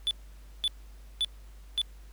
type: tone bursts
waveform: triangle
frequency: 3475 Hz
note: A7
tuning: 22 cents flat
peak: -23 dBFS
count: 4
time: 0.07-1.816 s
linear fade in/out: 0 ms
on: 39 ms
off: 530 ms
effects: added 50 Hz sine -46 dBFS peak until 2.12 s + pink hiss -61 dBFS RMS until 2.12 s